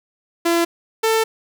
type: tone pair in turn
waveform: sawtooth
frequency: 338.7 / 445.4 Hz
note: E4 / A4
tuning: +47 / +21 cents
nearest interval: perfect fourth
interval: 474 cents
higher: second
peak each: -11 dBFS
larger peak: neither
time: 0.45-0.65 / 1.03-1.24 s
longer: second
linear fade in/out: 10 ms
effects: none